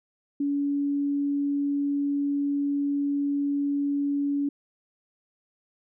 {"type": "tone", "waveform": "sine", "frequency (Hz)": 284.1, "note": "C#4", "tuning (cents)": 43, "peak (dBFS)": -23, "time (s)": [0.4, 4.49], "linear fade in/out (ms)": 5, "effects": []}